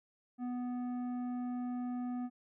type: tone with tanh clipping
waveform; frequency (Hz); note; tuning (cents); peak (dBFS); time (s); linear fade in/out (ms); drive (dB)
sine; 246.9; B3; 0; -37; 0.38-2.3; 50; 10
effects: none